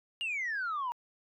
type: exponential sweep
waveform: sine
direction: down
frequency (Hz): 2885 to 932.3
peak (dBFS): -30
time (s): 0.21-0.92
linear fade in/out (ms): 0
effects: tanh soft clip ceiling -29 dBFS